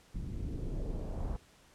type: noise with low-pass filter sweep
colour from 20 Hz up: brown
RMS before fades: -37 dBFS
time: 0.14-1.37 s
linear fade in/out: 10 ms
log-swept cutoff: 210 to 950 Hz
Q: 1.4
effects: pink hiss -62 dBFS RMS until 1.74 s + low-pass 10000 Hz 12 dB/octave